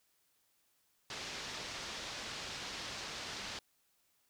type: low-pass noise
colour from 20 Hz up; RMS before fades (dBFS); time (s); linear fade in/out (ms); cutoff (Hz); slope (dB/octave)
white; -44; 1.1-3.59; 2; 5600; 24
effects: white hiss -75 dBFS RMS until 4.29 s